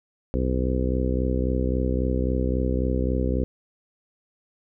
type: harmonic tone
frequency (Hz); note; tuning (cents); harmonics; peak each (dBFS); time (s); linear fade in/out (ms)
63.7; C2; -46; 1 / 2 / 3 / 4 / 5 / 6 / 7 / 8; -24 / -30 / -31 / -29 / -33 / -33 / -33 / -32; 0.34-3.44; 0
effects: none